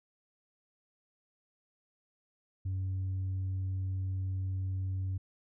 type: tone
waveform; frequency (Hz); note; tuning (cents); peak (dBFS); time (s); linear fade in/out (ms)
sine; 94.5; F#2; +37; -29; 2.65-5.18; 10
effects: tanh soft clip ceiling -30 dBFS